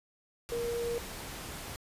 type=tone in noise; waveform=sine; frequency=471.4 Hz; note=A#4; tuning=19 cents sharp; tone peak=-31 dBFS; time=0.52-0.98 s; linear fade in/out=0 ms; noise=pink; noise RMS=-42 dBFS; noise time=0.49-1.76 s; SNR=+8 dB; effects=resampled to 32000 Hz